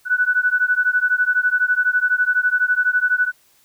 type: beating tone pair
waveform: sine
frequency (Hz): 1480 / 1492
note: F#6 / F#6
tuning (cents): 0 / +14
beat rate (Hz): 12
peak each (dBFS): -18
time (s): 0.05-3.32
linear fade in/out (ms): 50
effects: white hiss -57 dBFS RMS until 3.64 s